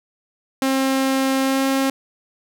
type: tone with pitch glide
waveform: sawtooth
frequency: 266.9 to 269.2 Hz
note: C4 to C4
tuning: +35 to +49 cents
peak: -13 dBFS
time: 0.62-1.9 s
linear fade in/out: 2 ms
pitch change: +14 cents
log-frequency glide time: 1.42-1.62 s
effects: none